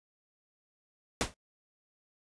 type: noise with exponential decay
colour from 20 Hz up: pink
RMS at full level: -25 dBFS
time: 1.21-1.34 s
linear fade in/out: 0 ms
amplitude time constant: 28 ms
effects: noise-tail reverb RT60 0.1 s tail -22 dB re dry + resampled to 22050 Hz